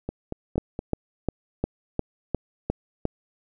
two click trains, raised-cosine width 2 ms, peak -16 / -10 dBFS, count 4 / 8, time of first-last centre 0.09-0.791 / 0.58-3.053 s, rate 4.28 / 2.83 Hz, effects none

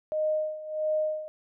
sine tone with tremolo, 618 Hz, D#5, 12 cents flat, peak -23 dBFS, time 0.12-1.28 s, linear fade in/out 0 ms, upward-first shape sine, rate 1.5 Hz, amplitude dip 80%, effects none

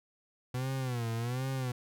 40% pulse tone with vibrato, 123.47 Hz, B2, in tune, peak -31 dBFS, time 0.54-1.72 s, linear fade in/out 5 ms, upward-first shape sine, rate 1.3 Hz, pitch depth 140 cents each way, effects none

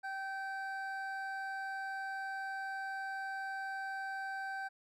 triangle tone pair together, 776 / 1552 Hz, G5 / G6, -18 / -18 cents, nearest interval octave, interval 1200 cents, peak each -39 / -39 dBFS, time 0.03-4.69 s, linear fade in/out 20 ms, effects none

